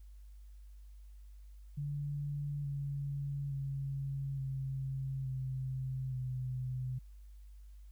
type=tone with pitch steps; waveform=sine; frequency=144.3 / 140.84 / 137.47 / 134.17 / 130.96 / 127.82 Hz; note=D3 / C#3 / C#3 / C3 / C3 / C3; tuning=-30 / +28 / -14 / +44 / +2 / -40 cents; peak=-35 dBFS; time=1.77-6.99 s; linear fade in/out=10 ms; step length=870 ms; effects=added 50 Hz sine -50 dBFS peak until 7.91 s + white hiss -75 dBFS RMS until 7.91 s